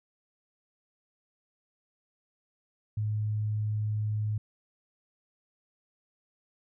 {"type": "tone", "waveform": "sine", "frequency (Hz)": 106.6, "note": "G#2", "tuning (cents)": 46, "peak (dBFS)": -27, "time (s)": [2.97, 4.38], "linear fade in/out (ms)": 5, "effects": []}